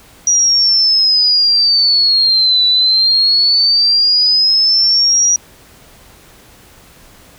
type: exponential two-way sweep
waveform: sine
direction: down then up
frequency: 5800 to 3951 to 5800 Hz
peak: -8 dBFS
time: 0.27-5.36 s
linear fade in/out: 2 ms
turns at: 2.66 s
effects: pink hiss -43 dBFS RMS until 7.38 s